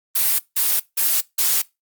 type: noise bursts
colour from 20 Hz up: blue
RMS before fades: -18 dBFS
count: 4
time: 0.15-1.62 s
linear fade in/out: 10 ms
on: 240 ms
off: 170 ms
effects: noise-tail reverb RT60 0.2 s tail -21 dB re dry + Opus 32 kbps